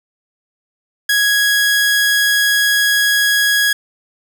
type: tone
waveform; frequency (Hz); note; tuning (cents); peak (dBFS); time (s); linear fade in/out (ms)
sawtooth; 1661.2; G#6; 0; -8; 1.09-3.73; 5
effects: none